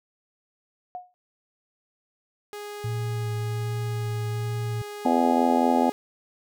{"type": "tone with exponential decay", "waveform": "sine", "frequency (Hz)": 723, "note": "F#5", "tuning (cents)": -40, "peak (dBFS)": -29, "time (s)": [0.95, 1.14], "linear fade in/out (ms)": 0, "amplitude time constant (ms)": 40}
{"type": "tone", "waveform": "sawtooth", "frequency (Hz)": 413.8, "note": "G#4", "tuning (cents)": -6, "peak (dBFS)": -31, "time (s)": [2.53, 5.92], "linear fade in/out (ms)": 0}
{"type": "tone with vibrato", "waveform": "sine", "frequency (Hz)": 113.6, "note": "A#2", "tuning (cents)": -44, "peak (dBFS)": -26, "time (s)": [2.84, 4.82], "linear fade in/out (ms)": 5, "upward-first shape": "sine", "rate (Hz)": 1.3, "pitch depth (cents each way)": 26}
{"type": "harmonic tone", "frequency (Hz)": 84.3, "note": "E2", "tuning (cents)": 39, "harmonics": [3, 4, 5, 6, 7, 8, 9, 10], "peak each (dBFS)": [-22, -30, -31, -30, -29, -31, -26, -25], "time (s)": [5.05, 5.9], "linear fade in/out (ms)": 5}
{"effects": []}